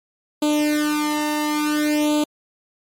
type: tone with flanger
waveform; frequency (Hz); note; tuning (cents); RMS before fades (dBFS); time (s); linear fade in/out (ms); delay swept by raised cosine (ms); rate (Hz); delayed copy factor
sawtooth; 300; D4; +37; -20; 0.42-2.24; 5; 0.27 to 1.08; 0.57; +0.95
effects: MP3 64 kbps